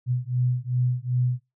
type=beating tone pair; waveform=sine; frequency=123.47 / 126.07 Hz; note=B2 / B2; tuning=0 / +36 cents; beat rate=2.6 Hz; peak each=-25 dBFS; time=0.06-1.4 s; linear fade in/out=50 ms; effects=noise-tail reverb RT60 0.2 s tail -18 dB re dry